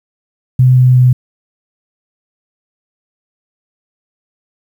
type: tone with pitch steps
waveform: sine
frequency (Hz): 127.7 / 126.89 / 126.09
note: C3 / B2 / B2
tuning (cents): -42 / +47 / +36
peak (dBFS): -4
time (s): 0.59-1.13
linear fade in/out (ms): 5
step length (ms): 180
effects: 7-bit